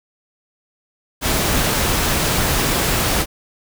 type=noise; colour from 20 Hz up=pink; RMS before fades=-18 dBFS; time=1.21-3.26 s; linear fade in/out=50 ms; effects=none